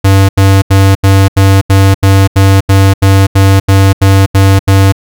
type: tone bursts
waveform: square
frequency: 97.2 Hz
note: G2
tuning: 14 cents flat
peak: -3 dBFS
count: 15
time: 0.04-4.924 s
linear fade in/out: 10 ms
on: 250 ms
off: 81 ms
effects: none